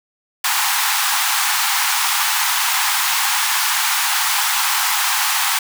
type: high-pass noise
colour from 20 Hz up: pink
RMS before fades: -18 dBFS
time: 0.44-5.59 s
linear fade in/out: 5 ms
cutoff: 780 Hz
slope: 96 dB/octave
effects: none